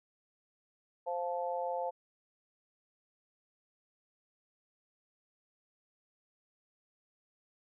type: chord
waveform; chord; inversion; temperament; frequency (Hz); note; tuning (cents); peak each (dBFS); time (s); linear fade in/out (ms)
sine; F major; second; just; 523.8 / 698.5 / 873.1; C5 / F5 / A5; +2 / 0 / -14; -36 / -38 / -38; 1.06-1.91; 20
effects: none